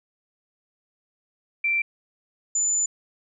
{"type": "tone pair in turn", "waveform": "sine", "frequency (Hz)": [2349, 7025], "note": ["D7", "A8"], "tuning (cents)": [0, -4], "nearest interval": "octave + perfect fifth", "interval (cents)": 1896, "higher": "second", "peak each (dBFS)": -20, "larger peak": "neither", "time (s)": [[1.64, 1.82], [2.55, 2.86]], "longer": "second", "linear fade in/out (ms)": 5, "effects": []}